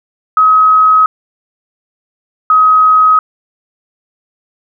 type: tone pair in turn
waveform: sine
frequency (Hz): 1272 / 1265.7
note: D#6 / D#6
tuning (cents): +38 / +29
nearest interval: unison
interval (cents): 9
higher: first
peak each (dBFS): -4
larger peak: neither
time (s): 0.37-1.06 / 2.5-3.19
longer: neither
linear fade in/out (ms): 2
effects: none